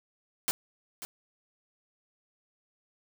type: noise with echo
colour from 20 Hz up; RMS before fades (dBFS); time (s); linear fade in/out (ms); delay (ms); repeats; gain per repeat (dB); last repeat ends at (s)
white; -28; 0.48-0.51; 0; 540; 1; -12; 1.05
effects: none